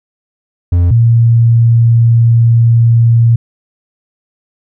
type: tone pair in turn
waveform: triangle / sine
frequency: 87.31 / 116.31 Hz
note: F2 / A#2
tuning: 0 / -3 cents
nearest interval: perfect fourth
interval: 497 cents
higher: second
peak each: -4 dBFS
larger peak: neither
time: 0.72-0.91 / 0.91-3.36 s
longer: second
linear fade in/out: 5 ms
effects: none